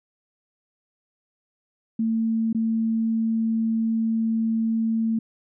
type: tone with dropouts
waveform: sine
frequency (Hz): 224.7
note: A3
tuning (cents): +37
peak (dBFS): -20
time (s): 1.99-5.19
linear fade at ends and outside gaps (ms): 5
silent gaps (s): 2.529-2.547
effects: none